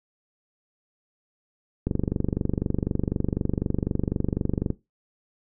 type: click train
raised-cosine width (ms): 3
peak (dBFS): -11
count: 69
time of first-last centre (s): 1.87-4.703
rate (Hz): 24
effects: noise-tail reverb RT60 0.2 s tail -17 dB re dry